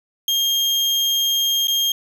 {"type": "tone with dropouts", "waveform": "35% pulse", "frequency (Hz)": 3220, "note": "G7", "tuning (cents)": 46, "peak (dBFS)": -15, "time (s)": [0.28, 1.92], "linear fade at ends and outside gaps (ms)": 2, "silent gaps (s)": [1.672, 1.681], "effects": []}